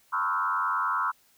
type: tone with frequency modulation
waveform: sine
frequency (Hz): 1198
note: D6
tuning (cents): +34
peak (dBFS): -24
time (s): 0.12-1.12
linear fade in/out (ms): 20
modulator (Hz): 89.7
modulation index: 2.6
effects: white hiss -63 dBFS RMS until 1.37 s